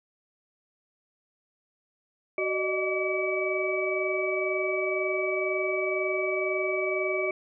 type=tone cluster; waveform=sine; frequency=374.9 / 598 / 620 / 1153 / 2287 Hz; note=F#4 / D5 / D#5 / D6 / D7; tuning=+23 / +31 / -6 / -32 / -47 cents; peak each=-29 / -38 / -31 / -38 / -30 dBFS; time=2.38-7.31 s; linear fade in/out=2 ms; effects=none